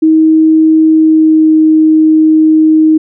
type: tone with pitch glide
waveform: sine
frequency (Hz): 316.7 to 313.8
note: D#4 to D#4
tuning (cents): +31 to +15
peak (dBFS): -3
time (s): 0.02-2.98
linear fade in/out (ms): 10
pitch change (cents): -16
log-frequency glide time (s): 0.87-1.55
effects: none